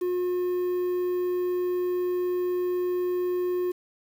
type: tone with quantisation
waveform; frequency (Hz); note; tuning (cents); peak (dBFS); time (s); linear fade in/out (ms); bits
triangle; 359.2; F4; +49; -22; 0.01-3.72; 10; 8
effects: none